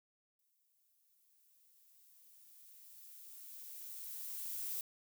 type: noise with exponential growth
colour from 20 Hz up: violet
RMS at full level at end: -40 dBFS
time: 0.39-4.81 s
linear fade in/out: 2 ms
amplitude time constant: 960 ms
effects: none